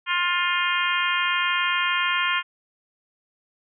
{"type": "harmonic tone", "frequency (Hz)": 352.8, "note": "F4", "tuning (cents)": 18, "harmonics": [3, 4, 5, 6, 7, 8, 9], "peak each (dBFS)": [-26, -27, -28, -29, -29, -30, -31], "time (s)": [0.06, 2.43], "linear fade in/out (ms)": 50, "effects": []}